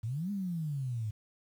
sine exponential two-way sweep, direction up then down, 103.83 to 207.7 to 103.83 Hz, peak -32 dBFS, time 0.03-1.11 s, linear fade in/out 10 ms, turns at 0.31 s, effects 10-bit

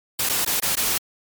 white noise with dropouts, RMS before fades -22 dBFS, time 0.19-0.98 s, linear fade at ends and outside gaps 5 ms, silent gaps 0.29-0.295 / 0.449-0.461 / 0.601-0.622 / 0.755-0.769 s, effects MP3 96 kbps

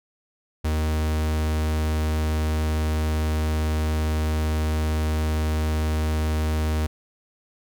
45% pulse tone, 77.7 Hz, D#2, 2 cents flat, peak -21 dBFS, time 0.64-6.87 s, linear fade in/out 10 ms, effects none

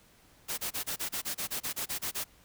white noise bursts, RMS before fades -34 dBFS, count 14, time 0.48-2.244 s, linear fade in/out 20 ms, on 100 ms, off 28 ms, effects pink hiss -61 dBFS RMS until 2.44 s

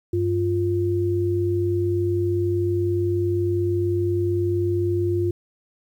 sine tone pair together, 97.78 / 349.2 Hz, G2 / F4, -4 / 0 cents, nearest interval octave + minor seventh, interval 2204 cents, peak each -23 / -21 dBFS, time 0.13-5.31 s, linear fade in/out 5 ms, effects 9-bit

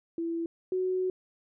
sine tone pair in turn, 333.5 / 370.5 Hz, E4 / F#4, +20 / +2 cents, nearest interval major second, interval 182 cents, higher second, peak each -29 / -26 dBFS, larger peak second, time 0.18-0.46 / 0.72-1.1 s, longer second, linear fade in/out 2 ms, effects none

